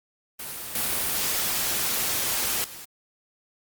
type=noise with level steps; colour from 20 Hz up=white; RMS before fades=-35 / -26 / -41 dBFS; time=0.39-2.85 s; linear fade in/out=5 ms; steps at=0.75 / 2.64 s; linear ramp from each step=2 ms; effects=Opus 32 kbps

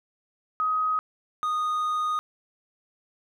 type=tone pair in turn; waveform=sine / triangle; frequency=1259 / 1236.7 Hz; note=D#6 / D#6; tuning=+20 / -11 cents; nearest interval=unison; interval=31 cents; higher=first; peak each=-22 dBFS; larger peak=neither; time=0.6-0.99 / 1.43-2.19 s; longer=second; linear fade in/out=0 ms; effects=none

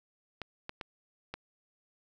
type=clicks; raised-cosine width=0.3 ms; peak=-22 dBFS; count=4; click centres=0.417 / 0.694 / 0.812 / 1.34 s; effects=none

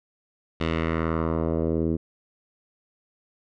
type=tone with low-pass filter sweep; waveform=10% pulse; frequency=81.4 Hz; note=E2; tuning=21 cents flat; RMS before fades=-25 dBFS; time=0.6-1.97 s; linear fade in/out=10 ms; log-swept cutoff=3300 to 320 Hz; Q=1.6; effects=none

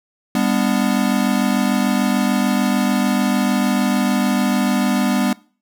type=chord; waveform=square; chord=G major; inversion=none; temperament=equal with one note detuned; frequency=200.2 / 246.9 / 293.7 Hz; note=G3 / B3 / D4; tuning=+37 / 0 / 0 cents; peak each=-20 / -19 / -24 dBFS; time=0.35-5.33 s; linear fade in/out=2 ms; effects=noise-tail reverb RT60 0.4 s tail -22 dB re dry

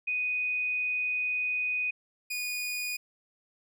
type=tone pair in turn; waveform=sine / sawtooth; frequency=2489 / 2460 Hz; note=D#7 / D#7; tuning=0 / -20 cents; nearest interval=unison; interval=20 cents; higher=first; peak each=-27 / -28 dBFS; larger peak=first; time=0.07-1.91 / 2.3-2.97 s; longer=first; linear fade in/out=10 ms; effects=none

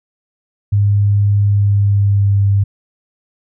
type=tone with pitch glide; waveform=sine; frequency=101.8 to 99.7 Hz; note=G#2 to G2; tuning=-34 to +30 cents; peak=-9 dBFS; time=0.72-2.64 s; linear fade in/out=10 ms; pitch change=-36 cents; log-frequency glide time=1.41-2.52 s; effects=none

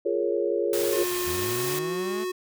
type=chord; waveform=sine; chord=Bb minor seventh; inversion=second; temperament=equal; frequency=349.2 / 415.3 / 466.2 / 554.4 Hz; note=F4 / Ab4 / Bb4 / Db5; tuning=0 / 0 / 0 / 0 cents; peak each=-28 / -27 / -29 / -29 dBFS; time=0.05-1.04 s; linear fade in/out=10 ms
type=noise; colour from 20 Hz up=white; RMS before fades=-32 dBFS; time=0.73-1.79 s; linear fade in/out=2 ms
type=tone with pitch glide; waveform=square; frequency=358.3 to 366.5 Hz; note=F4 to F#4; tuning=+44 to -16 cents; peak=-28 dBFS; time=0.92-2.32 s; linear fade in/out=10 ms; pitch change=+40 cents; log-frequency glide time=1.27-1.72 s
type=linear sweep; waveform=sawtooth; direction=up; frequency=77.1 to 219.2 Hz; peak=-30 dBFS; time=1.26-2.25 s; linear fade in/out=20 ms
effects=none

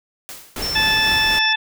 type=noise with exponential decay; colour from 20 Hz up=white; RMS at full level=-32 dBFS; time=0.29-0.8 s; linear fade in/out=0 ms; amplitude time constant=110 ms
type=noise with tremolo; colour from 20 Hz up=pink; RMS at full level=-27 dBFS; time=0.56-1.39 s; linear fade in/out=2 ms; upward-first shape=sine; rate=4 Hz; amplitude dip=25%
type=tone; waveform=sine; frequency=5380 Hz; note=E8; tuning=34 cents sharp; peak=-22 dBFS; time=0.62-1.53 s; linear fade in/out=5 ms
type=harmonic tone; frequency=873 Hz; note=A5; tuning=14 cents flat; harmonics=1 / 2 / 3 / 4; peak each=-24 / -19 / -22 / -20 dBFS; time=0.75-1.56 s; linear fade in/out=10 ms
effects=none

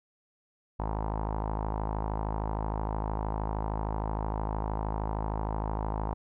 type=tone with low-pass filter; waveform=sawtooth; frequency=53.1 Hz; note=G#1; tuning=39 cents sharp; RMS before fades=-32 dBFS; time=0.79-6.14 s; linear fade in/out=10 ms; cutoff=920 Hz; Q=4.8; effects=none

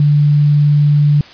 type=tone; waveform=sine; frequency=146.83 Hz; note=D3; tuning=in tune; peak=-7 dBFS; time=0-1.21 s; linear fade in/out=2 ms; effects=white hiss -37 dBFS RMS until 1.33 s + resampled to 11025 Hz

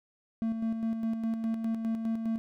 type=tone with tremolo; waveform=triangle; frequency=225.2 Hz; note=A3; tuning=40 cents sharp; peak=-25 dBFS; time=0.42-2.38 s; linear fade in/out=0 ms; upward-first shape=square; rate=4.9 Hz; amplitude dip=45%; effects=none

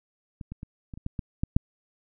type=clicks; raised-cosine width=5 ms; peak=-24 / -24 / -25 / -26 / -30 / -18 / -18 / -13 / -6 dBFS; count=9; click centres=0.412 / 0.52 / 0.631 / 0.938 / 0.975 / 1.064 / 1.192 / 1.435 / 1.565 s; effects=none

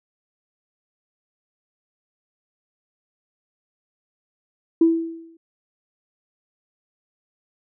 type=tone with exponential decay; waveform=sine; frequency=329.6 Hz; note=E4; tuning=in tune; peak=-9 dBFS; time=4.81-5.37 s; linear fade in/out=5 ms; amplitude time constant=120 ms; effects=tanh soft clip ceiling -5 dBFS

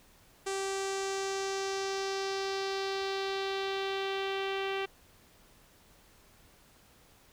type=tone with low-pass filter sweep; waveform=sawtooth; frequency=389.1 Hz; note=G4; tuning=13 cents flat; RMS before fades=-34 dBFS; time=0.46-4.86 s; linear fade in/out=10 ms; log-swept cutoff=7900 to 2900 Hz; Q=2.4; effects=pink hiss -61 dBFS RMS until 7.32 s

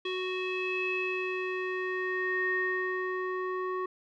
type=tone with low-pass filter sweep; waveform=square; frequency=370 Hz; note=F#4; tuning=in tune; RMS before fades=-32 dBFS; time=0.05-3.86 s; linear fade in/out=5 ms; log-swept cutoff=3100 to 1400 Hz; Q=8.8; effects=none

